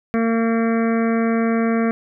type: harmonic tone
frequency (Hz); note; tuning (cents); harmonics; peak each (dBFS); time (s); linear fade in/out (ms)
228; A#3; -38; 1 / 2 / 3 / 5 / 6 / 7 / 8 / 9 / 10; -17 / -23 / -27 / -31 / -33 / -34 / -35 / -36 / -37; 0.14-1.91; 0
effects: none